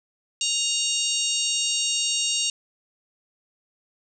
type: harmonic tone with a mistuned harmonic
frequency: 938 Hz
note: A#5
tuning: 11 cents sharp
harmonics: 3 / 4 / 5 / 6 / 7 / 8 / 9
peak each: -27 / -29 / -32 / -30 / -30 / -31 / -33 dBFS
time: 0.41-2.5 s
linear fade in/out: 2 ms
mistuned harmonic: 5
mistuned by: -71 cents
effects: none